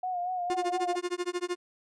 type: tone with vibrato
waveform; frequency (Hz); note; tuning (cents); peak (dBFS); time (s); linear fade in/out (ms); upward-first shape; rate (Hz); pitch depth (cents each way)
sine; 722; F#5; -43; -29; 0.03-0.96; 5; sine; 4.3; 48
type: tone with tremolo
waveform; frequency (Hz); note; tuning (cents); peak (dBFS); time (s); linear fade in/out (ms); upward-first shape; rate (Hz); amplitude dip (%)
45% pulse; 355.2; F4; +29; -27; 0.5-1.56; 0; sine; 13; 100
effects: resampled to 22050 Hz